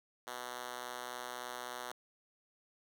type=tone with high-pass filter; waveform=5% pulse; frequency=123.47 Hz; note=B2; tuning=in tune; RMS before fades=-44 dBFS; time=0.27-1.92 s; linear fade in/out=5 ms; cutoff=460 Hz; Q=0.57; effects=none